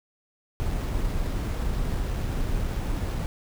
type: noise with sample-and-hold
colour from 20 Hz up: brown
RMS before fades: -27 dBFS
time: 0.6-3.26 s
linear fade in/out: 0 ms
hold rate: 8820 Hz
effects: none